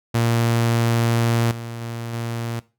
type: tone with level steps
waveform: sawtooth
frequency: 116.54 Hz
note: A#2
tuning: in tune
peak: -13 / -26 / -24 / -21 dBFS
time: 0.14-2.6 s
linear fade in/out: 10 ms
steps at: 1.51 / 1.81 / 2.13 s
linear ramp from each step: 5 ms
effects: noise-tail reverb RT60 0.3 s tail -19 dB re dry